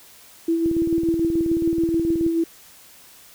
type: tone with tremolo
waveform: sine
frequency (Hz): 331.3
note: E4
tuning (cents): +9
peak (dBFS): -16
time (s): 0.48-2.44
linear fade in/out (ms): 5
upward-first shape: sine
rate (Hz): 6.9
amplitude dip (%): 40
type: click train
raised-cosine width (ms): 3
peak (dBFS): -18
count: 31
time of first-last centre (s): 0.66-2.264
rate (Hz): 18.7
effects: white hiss -48 dBFS RMS until 3.34 s